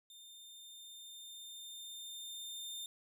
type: tone with level ramp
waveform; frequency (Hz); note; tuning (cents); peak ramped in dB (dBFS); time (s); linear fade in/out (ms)
sawtooth; 3614; A7; +46; -51 to -39; 0.1-2.86; 2
effects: none